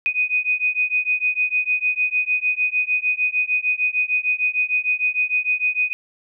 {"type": "beating tone pair", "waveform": "sine", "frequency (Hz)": [2489, 2495.6], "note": ["D#7", "D#7"], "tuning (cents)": [0, 5], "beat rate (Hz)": 6.6, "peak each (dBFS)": -21, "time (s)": [0.06, 5.93], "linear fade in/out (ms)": 0, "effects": []}